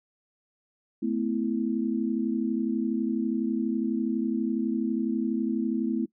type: chord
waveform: sine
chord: A suspended second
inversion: none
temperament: equal with one note detuned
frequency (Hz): 220 / 252.1 / 329.6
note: A3 / B3 / E4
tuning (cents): 0 / +36 / 0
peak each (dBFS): -28 / -29 / -30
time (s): 1.02-6.06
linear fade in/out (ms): 10
effects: noise-tail reverb RT60 0.1 s tail -21 dB re dry